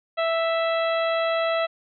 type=harmonic tone; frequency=659.3 Hz; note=E5; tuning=in tune; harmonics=1 / 2 / 3 / 4 / 5 / 6; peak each=-22 / -28 / -32 / -34 / -36 / -38 dBFS; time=0.17-1.67 s; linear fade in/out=20 ms; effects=none